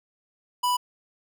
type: tone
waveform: square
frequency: 987.8 Hz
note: B5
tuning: in tune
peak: -22 dBFS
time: 0.63-0.77 s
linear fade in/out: 10 ms
effects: none